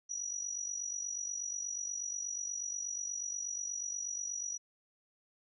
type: tone with amplitude modulation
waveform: sine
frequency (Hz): 5830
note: F#8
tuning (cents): -26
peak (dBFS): -33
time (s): 0.09-4.58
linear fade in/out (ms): 20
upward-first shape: sine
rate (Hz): 48.3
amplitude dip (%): 70
effects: none